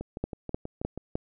two click trains, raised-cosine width 2 ms, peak -22 / -15 dBFS, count 7 / 4, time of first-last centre 0.01-0.976 / 0.24-1.155 s, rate 6.21 / 3.28 Hz, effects none

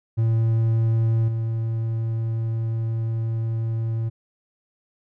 triangle tone with level steps, 113.2 Hz, A2, 50 cents sharp, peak -15 / -20 dBFS, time 0.17-4.1 s, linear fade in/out 20 ms, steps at 1.28 s, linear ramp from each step 5 ms, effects none

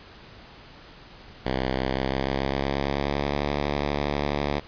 5% pulse tone with pitch glide, 65.1 to 72.23 Hz, C2 to D2, -8 to -28 cents, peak -13 dBFS, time 1.45-4.6 s, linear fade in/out 10 ms, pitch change +180 cents, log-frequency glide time 1.73-3.44 s, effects pink hiss -47 dBFS RMS until 4.67 s + resampled to 11025 Hz

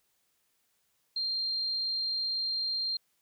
sine tone, 4186 Hz, C8, in tune, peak -29 dBFS, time 1.16-2.97 s, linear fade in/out 5 ms, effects white hiss -74 dBFS RMS until 3.21 s

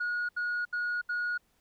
sine tone bursts, 1447 Hz, F#6, 39 cents flat, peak -27 dBFS, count 4, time 0-1.379 s, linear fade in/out 10 ms, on 290 ms, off 73 ms, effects tanh soft clip ceiling -27 dBFS + pink hiss -71 dBFS RMS until 1.6 s

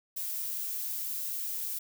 violet noise, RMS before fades -35 dBFS, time 0.16-1.79 s, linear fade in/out 10 ms, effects none

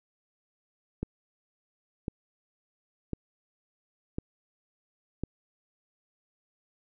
click train, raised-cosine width 3 ms, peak -18 dBFS, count 5, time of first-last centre 1.03-5.236 s, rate 0.951 Hz, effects none

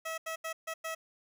15% pulse tone bursts at uneven times, 647 Hz, E5, 32 cents flat, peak -29 dBFS, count 5, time 0.05-0.18 / 0.26-0.36 / 0.44-0.53 / 0.67-0.74 / 0.84-0.95 s, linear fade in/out 10 ms, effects none

